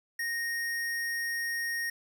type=tone; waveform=square; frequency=1860 Hz; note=A#6; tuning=4 cents flat; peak=-31 dBFS; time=0.19-1.9 s; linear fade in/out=5 ms; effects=10-bit